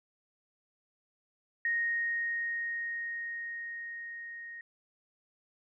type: tone with level ramp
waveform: sine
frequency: 1864.7 Hz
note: A#6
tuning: in tune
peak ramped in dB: -27 to -42 dBFS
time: 1.65-4.61 s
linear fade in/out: 2 ms
effects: none